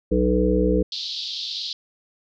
harmonic tone, 61.74 Hz, B1, in tune, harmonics 1 / 3 / 5 / 7 / 8, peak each -23 / -23 / -23 / -23 / -23 dBFS, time 0.11-0.83 s, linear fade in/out 10 ms
pink band-pass noise, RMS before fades -30 dBFS, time 0.92-1.73 s, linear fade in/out 2 ms, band 3500 to 4700 Hz, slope 48 dB/octave
effects none

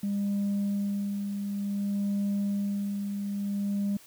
sine tone with tremolo, 201.2 Hz, G3, 45 cents sharp, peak -23 dBFS, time 0.03-3.97 s, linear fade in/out 5 ms, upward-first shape sine, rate 0.56 Hz, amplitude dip 50%, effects tanh soft clip ceiling -24 dBFS + white hiss -54 dBFS RMS until 4.06 s

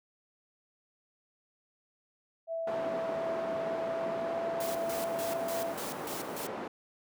sine tone with pitch glide, 659 to 668.2 Hz, E5 to E5, -1 to +23 cents, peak -32 dBFS, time 2.47-5.75 s, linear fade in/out 50 ms, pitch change +24 cents, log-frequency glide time 3.78-4.43 s
white band-pass noise, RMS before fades -39 dBFS, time 2.67-6.68 s, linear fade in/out 5 ms, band 210 to 780 Hz, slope 12 dB/octave
white noise with tremolo, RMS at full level -41 dBFS, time 4.6-6.47 s, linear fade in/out 5 ms, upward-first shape square, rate 3.4 Hz, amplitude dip 75%
effects none

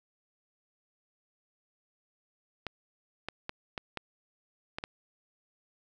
clicks, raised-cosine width 0.3 ms, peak -19 dBFS, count 7, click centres 2.667 / 3.286 / 3.494 / 3.778 / 3.973 / 4.785 / 4.839 s, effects none

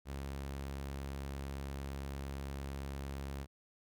sawtooth tone, 68.8 Hz, C#2, 12 cents flat, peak -36 dBFS, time 0.05-3.47 s, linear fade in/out 50 ms, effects none

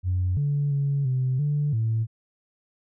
sine tone with pitch steps, 91.1 / 143.9 / 140.7 / 129.1 / 146.6 / 112.1 Hz, F#2 / D3 / C#3 / C3 / D3 / A2, -26 / -35 / +26 / -23 / -3 / +33 cents, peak -20 dBFS, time 0.03-2.07 s, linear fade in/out 50 ms, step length 340 ms, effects tanh soft clip ceiling -17 dBFS

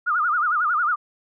sine tone with vibrato, 1318.5 Hz, E6, in tune, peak -18 dBFS, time 0.06-0.96 s, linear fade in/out 20 ms, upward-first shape sine, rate 11 Hz, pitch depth 180 cents each way, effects none

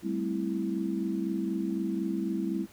sine chord, A minor seventh, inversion third, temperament equal, 196 / 220 / 261.6 / 329.6 Hz, G3 / A3 / C4 / E4, 0 / 0 / 0 / 0 cents, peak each -32 / -36 / -36 / -32 dBFS, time 0.02-2.67 s, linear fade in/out 50 ms, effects pink hiss -56 dBFS RMS until 2.72 s + high-pass 60 Hz 12 dB/octave

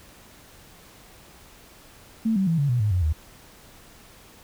sine tone with pitch steps, 223 / 191.9 / 165.14 / 142.11 / 122.3 / 105.24 / 90.57 / 77.94 Hz, A3 / G3 / E3 / C#3 / B2 / G#2 / F#2 / D#2, +23 / -37 / +3 / +43 / -16 / +23 / -36 / +4 cents, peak -19 dBFS, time 2.25-3.13 s, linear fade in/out 10 ms, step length 110 ms, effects pink hiss -50 dBFS RMS until 4.43 s

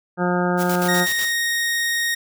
harmonic tone, 178.2 Hz, F3, 35 cents sharp, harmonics 1 / 2 / 3 / 4 / 5 / 7 / 8 / 9, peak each -21 / -24 / -26 / -27 / -28 / -29 / -30 / -31 dBFS, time 0.17-1.07 s, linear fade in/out 50 ms
white noise with tremolo, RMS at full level -29 dBFS, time 0.57-1.33 s, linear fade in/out 50 ms, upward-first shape square, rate 8.1 Hz, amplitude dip 65%
sawtooth tone, 1864.7 Hz, A#6, in tune, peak -16 dBFS, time 0.88-2.15 s, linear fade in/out 10 ms
effects none

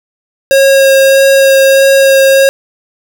square tone with vibrato, 542 Hz, C#5, 39 cents flat, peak -4 dBFS, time 0.51-2.49 s, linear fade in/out 0 ms, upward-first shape sine, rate 1.6 Hz, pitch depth 9 cents each way, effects none

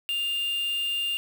triangle tone with quantisation, 2802 Hz, F7, 5 cents sharp, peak -24 dBFS, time 0.09-1.17 s, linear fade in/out 0 ms, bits 6, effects none

